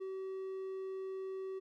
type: tone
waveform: triangle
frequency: 381.4 Hz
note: G4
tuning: 47 cents flat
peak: -37 dBFS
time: 0-1.6 s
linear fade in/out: 20 ms
effects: none